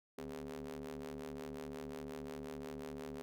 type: ring-modulated tone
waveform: sawtooth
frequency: 74.4 Hz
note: D2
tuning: 23 cents sharp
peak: -37 dBFS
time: 0.18-3.22 s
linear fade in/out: 0 ms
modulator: 332 Hz
effects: none